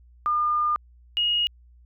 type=tone pair in turn; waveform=sine; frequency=1209 / 2876 Hz; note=D6 / F#7; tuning=+50 / -50 cents; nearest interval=octave + minor third; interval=1500 cents; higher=second; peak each=-20 dBFS; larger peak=neither; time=0.26-0.76 / 1.17-1.47 s; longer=first; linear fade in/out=0 ms; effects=added 60 Hz sine -50 dBFS peak until 1.85 s